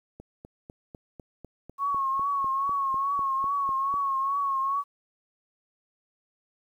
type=click train; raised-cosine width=2 ms; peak=-29 dBFS; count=16; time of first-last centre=0.2-3.941 s; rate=4.01 Hz
type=tone with vibrato; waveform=sine; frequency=1100 Hz; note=C#6; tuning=14 cents flat; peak=-24 dBFS; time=1.78-4.84 s; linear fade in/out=50 ms; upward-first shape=triangle; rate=2.4 Hz; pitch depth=59 cents each way
effects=10-bit